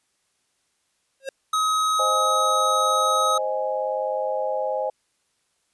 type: tone with exponential growth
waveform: square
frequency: 539 Hz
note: C#5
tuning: 49 cents flat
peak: -25 dBFS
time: 1.2-1.29 s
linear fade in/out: 2 ms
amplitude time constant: 18 ms
type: tone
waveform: square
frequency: 1269 Hz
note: D#6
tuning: 34 cents sharp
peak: -20 dBFS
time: 1.53-3.38 s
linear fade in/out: 5 ms
type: chord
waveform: sine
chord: Ab major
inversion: first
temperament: equal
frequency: 523.3 / 622.3 / 830.6 Hz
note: C5 / Eb5 / Ab5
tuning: 0 / 0 / 0 cents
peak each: -26 / -27 / -28 dBFS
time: 1.99-4.9 s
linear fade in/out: 5 ms
effects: white hiss -70 dBFS RMS until 5.73 s + resampled to 24000 Hz